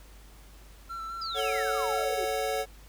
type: tone with vibrato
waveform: triangle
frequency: 1343 Hz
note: E6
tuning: 32 cents sharp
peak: -33 dBFS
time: 0.89-2.05 s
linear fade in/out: 20 ms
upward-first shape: square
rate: 4.8 Hz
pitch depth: 17 cents each way
type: exponential sweep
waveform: sine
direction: down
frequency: 5100 to 349.2 Hz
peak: -34 dBFS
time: 1.21-2.25 s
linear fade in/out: 10 ms
type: chord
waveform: square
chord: F# minor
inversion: first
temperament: equal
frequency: 440 / 554.4 / 740 Hz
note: A4 / C#5 / F#5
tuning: 0 / 0 / 0 cents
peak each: -33 dBFS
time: 1.34-2.66 s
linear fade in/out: 50 ms
effects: added 50 Hz sine -49 dBFS peak until 2.88 s + pink hiss -56 dBFS RMS until 2.88 s